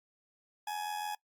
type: tone with amplitude modulation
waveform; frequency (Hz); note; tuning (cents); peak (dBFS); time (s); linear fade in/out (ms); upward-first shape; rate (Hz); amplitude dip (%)
40% pulse; 840; G#5; +19; -32; 0.67-1.15; 5; sine; 86.5; 55
effects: noise-tail reverb RT60 0.1 s tail -21 dB re dry + Opus 48 kbps